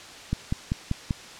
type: click train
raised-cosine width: 5 ms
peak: -12 dBFS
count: 5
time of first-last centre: 0.33-1.108 s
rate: 5.14 Hz
effects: white hiss -43 dBFS RMS until 1.39 s + low-pass 6000 Hz 12 dB/octave